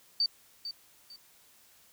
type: tone with echo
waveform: sine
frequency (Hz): 4600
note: D8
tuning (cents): -37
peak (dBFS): -24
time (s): 0.2-0.26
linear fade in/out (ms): 2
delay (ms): 450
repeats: 2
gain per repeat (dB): -11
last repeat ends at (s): 1.16
effects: white hiss -61 dBFS RMS until 1.92 s